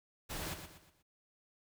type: noise with echo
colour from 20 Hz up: pink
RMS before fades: -41 dBFS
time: 0.29-0.55 s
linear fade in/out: 20 ms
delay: 120 ms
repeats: 4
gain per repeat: -8 dB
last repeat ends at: 1.03 s
effects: none